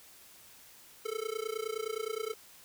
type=tone with amplitude modulation; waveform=square; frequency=440 Hz; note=A4; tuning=in tune; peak=-31 dBFS; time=1.05-2.34 s; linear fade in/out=10 ms; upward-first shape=sine; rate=29.6 Hz; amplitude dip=95%; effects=white hiss -56 dBFS RMS until 2.64 s